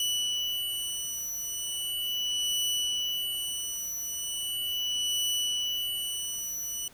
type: beating tone pair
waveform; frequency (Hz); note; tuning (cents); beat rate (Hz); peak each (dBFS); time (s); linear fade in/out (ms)
sawtooth; 2960 / 2960.38; F#7 / F#7; 0 / 0; 0.38; -29; 0-6.88; 2
effects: pink hiss -55 dBFS RMS until 6.93 s